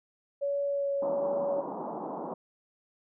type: tone with vibrato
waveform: sine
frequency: 562 Hz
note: C#5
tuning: 24 cents sharp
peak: -27 dBFS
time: 0.41-1.62 s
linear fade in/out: 20 ms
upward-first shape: sine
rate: 1.3 Hz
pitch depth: 11 cents each way
type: band-pass noise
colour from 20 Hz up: white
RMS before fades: -37 dBFS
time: 1.02-2.34 s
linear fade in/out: 2 ms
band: 170 to 1000 Hz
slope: 48 dB/octave
effects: none